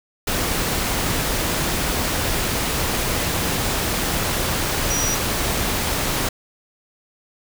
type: tone in noise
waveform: sine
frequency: 5810 Hz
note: F#8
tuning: 32 cents flat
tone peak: -22 dBFS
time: 4.9-5.15 s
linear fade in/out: 5 ms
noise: pink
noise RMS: -22 dBFS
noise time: 0.27-6.29 s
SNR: -3 dB
effects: none